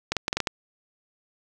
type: clicks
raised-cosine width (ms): 0.2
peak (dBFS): -7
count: 7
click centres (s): 0.12 / 0.167 / 0.281 / 0.329 / 0.37 / 0.403 / 0.472
effects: none

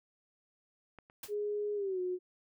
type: clicks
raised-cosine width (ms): 0.5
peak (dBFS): -35 / -42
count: 2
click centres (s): 0.987 / 1.099
type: noise with exponential decay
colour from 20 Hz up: white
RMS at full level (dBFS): -39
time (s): 1.23-1.35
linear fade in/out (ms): 5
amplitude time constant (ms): 24
type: tone with pitch glide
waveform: sine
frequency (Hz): 415.3 to 363.6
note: G#4 to F#4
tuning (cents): 0 to -30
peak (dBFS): -32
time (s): 1.28-2.19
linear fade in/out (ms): 50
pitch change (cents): -230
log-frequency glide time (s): 1.75-2
effects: none

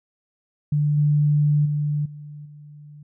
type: tone with level steps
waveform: sine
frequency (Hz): 147.9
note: D3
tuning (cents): +13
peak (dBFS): -17 / -15 / -20 / -35 / -40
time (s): 0.72-3.03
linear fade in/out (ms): 5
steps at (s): 0.97 / 1.65 / 2.05 / 2.45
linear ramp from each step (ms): 10
effects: none

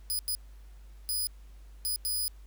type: tone bursts at uneven times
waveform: 5% pulse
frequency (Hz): 4978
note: D#8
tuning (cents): 0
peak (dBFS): -22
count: 5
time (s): 0.1-0.19 / 0.28-0.35 / 1.09-1.27 / 1.85-1.96 / 2.05-2.28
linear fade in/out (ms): 0
effects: added 50 Hz sine -47 dBFS peak until 2.46 s + pink hiss -65 dBFS RMS until 2.46 s

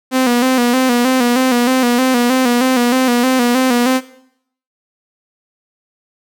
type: tone with vibrato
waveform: sawtooth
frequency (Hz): 250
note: B3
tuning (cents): +21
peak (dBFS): -7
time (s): 0.11-4.01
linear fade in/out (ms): 50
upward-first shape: square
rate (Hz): 3.2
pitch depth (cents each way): 62
effects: noise-tail reverb RT60 0.7 s tail -17 dB re dry

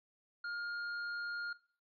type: tone with tanh clipping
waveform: sine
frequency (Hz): 1415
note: F6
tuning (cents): +22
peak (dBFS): -40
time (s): 0.44-1.53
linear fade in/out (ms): 5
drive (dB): 10
effects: noise-tail reverb RT60 0.4 s tail -18 dB re dry + resampled to 11025 Hz

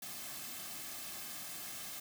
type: noise with comb filter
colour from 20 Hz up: white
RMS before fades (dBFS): -45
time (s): 0.02-2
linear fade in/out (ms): 5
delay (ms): 2.1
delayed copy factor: -0.6
effects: none

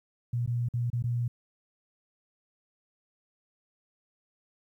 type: tone with dropouts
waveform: sine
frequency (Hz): 120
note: B2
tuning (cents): -49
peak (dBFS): -26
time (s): 0.33-1.28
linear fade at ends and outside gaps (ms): 5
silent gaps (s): 0.462-0.475 / 0.687-0.737 / 0.902-0.93 / 1.025-1.039
effects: 11-bit

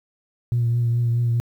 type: tone with vibrato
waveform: sine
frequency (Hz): 118.5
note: A#2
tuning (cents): +29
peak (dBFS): -16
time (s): 0.52-1.4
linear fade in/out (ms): 0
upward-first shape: triangle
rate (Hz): 4.7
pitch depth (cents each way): 30
effects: tanh soft clip ceiling -14 dBFS + 9-bit

